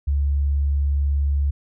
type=tone; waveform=sine; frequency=70.8 Hz; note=C#2; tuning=37 cents sharp; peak=-17 dBFS; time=0.07-1.51 s; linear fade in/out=10 ms; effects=none